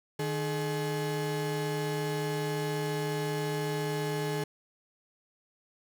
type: tone pair together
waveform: 35% pulse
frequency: 153.15 / 425 Hz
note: D#3 / G#4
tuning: -27 / +40 cents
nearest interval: octave + tritone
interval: 1767 cents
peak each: -31 / -31 dBFS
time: 0.19-4.44 s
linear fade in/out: 5 ms
effects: none